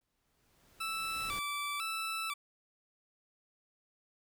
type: noise with exponential growth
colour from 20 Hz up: pink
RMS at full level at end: -45 dBFS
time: 0.01-1.39 s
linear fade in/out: 2 ms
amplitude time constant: 300 ms
type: tone with vibrato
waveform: 20% pulse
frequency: 1237 Hz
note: D#6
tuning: 10 cents flat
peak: -30 dBFS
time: 0.8-2.34 s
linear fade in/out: 10 ms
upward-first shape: square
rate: 1 Hz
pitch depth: 110 cents each way
effects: none